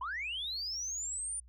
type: linear sweep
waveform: sine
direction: up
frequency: 950 to 9397 Hz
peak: -34 dBFS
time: 0.01-1.4 s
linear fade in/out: 5 ms
effects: tanh soft clip ceiling -31 dBFS + added 60 Hz sine -54 dBFS peak until 1.48 s